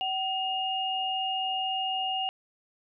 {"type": "tone pair together", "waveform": "sine", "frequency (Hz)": [759, 2843], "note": ["F#5", "F7"], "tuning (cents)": [44, 30], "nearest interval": "octave + major seventh", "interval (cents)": 2286, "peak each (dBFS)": [-30, -30], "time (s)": [0.01, 2.29], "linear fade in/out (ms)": 0, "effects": []}